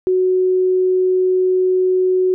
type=tone; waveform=sine; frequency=370 Hz; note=F#4; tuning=in tune; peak=-12 dBFS; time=0.07-2.34 s; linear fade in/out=0 ms; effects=none